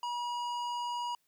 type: tone with hard clipping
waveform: sine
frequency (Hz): 963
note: B5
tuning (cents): -44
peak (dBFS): -35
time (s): 0.03-1.15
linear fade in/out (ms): 2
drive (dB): 12
effects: white hiss -75 dBFS RMS until 1.27 s